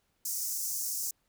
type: high-pass noise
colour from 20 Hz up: pink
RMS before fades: -34 dBFS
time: 0.25-1.11 s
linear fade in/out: 5 ms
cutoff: 5500 Hz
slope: 48 dB/octave
effects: pink hiss -75 dBFS RMS until 1.28 s